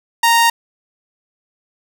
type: tone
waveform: sawtooth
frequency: 929 Hz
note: A#5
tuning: 6 cents flat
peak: -6 dBFS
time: 0.23-0.5 s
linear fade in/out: 5 ms
effects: none